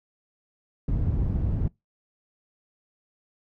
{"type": "low-pass noise", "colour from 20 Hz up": "white", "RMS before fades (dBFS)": -25, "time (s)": [0.88, 1.68], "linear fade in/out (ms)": 2, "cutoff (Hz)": 100, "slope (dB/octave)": 12, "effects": ["noise-tail reverb RT60 0.2 s tail -25 dB re dry"]}